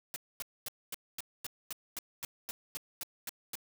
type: noise bursts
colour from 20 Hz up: white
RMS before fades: -39 dBFS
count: 14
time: 0.14-3.554 s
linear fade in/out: 0 ms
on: 21 ms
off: 240 ms
effects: none